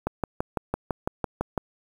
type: click train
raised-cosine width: 1 ms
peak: -11 dBFS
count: 10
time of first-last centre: 0.07-1.578 s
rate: 5.97 Hz
effects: 7-bit